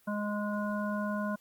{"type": "harmonic tone", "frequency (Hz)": 207.7, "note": "G#3", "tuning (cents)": 0, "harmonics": [1, 3, 5, 7], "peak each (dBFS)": [-32, -37, -39, -40], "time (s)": [0.07, 1.36], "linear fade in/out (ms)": 10, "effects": ["white hiss -65 dBFS RMS until 1.4 s", "Opus 32 kbps"]}